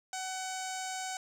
sawtooth tone with low-pass filter, 752 Hz, F#5, 28 cents sharp, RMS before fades -38 dBFS, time 0.13-1.17 s, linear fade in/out 2 ms, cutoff 7300 Hz, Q 4.2, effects 10-bit

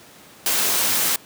white noise, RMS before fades -20 dBFS, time 0.46-1.16 s, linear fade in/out 2 ms, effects pink hiss -46 dBFS RMS until 1.25 s + high-pass 150 Hz 12 dB/octave

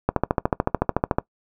click train, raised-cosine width 1 ms, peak -4 dBFS, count 16, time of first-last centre 0.09-1.185 s, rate 13.7 Hz, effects noise-tail reverb RT60 0.1 s tail -21 dB re dry

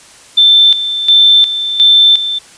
sine tone with tremolo, 3549 Hz, A7, 14 cents sharp, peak -3 dBFS, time 0.37-2.39 s, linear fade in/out 10 ms, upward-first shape square, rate 1.4 Hz, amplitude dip 70%, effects white hiss -39 dBFS RMS until 2.57 s + resampled to 22050 Hz

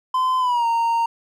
triangle tone with pitch glide, 1026 to 924.7 Hz, C6 to A#5, -34 to -14 cents, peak -15 dBFS, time 0.14-1.06 s, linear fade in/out 5 ms, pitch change -180 cents, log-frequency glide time 0.39-0.66 s, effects none

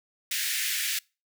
pink high-pass noise, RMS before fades -29 dBFS, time 0.31-0.99 s, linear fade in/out 5 ms, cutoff 1700 Hz, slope 48 dB/octave, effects noise-tail reverb RT60 0.3 s tail -26 dB re dry

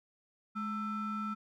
triangle ring-modulated tone, 558 Hz, C#5, 11 cents sharp, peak -29 dBFS, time 0.55-1.35 s, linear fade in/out 20 ms, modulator 769 Hz, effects none

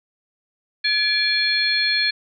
harmonic tone with a mistuned harmonic, 852 Hz, G#5, 44 cents sharp, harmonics 2 / 3 / 4 / 5, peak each -23 / -23 / -28 / -20 dBFS, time 0.84-2.11 s, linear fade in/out 10 ms, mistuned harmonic 3, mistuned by -140 cents, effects none

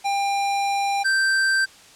square tone pair in turn, 798 / 1564.1 Hz, G5 / G6, +31 / -4 cents, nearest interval octave, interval 1165 cents, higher second, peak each -21 / -18 dBFS, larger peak second, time 0.04-1.04 / 1.04-1.66 s, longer first, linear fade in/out 20 ms, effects white hiss -48 dBFS RMS until 1.95 s + low-pass 8000 Hz 12 dB/octave

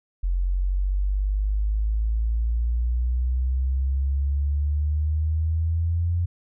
sine exponential sweep, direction up, 44.16 to 87.4 Hz, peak -20 dBFS, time 0.23-6.26 s, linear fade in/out 10 ms, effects none

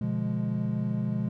triangle chord, B diminished seventh, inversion none, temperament equal, 123.47 / 146.83 / 174.61 / 207.7 Hz, B2 / D3 / F3 / Ab3, 0 / 0 / 0 / 0 cents, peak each -29 / -34 / -31 / -28 dBFS, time 0.01-1.29 s, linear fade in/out 5 ms, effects none

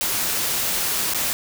white noise with dropouts, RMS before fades -23 dBFS, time 0.01-1.33 s, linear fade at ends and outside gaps 0 ms, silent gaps 1.136-1.146 s, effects none

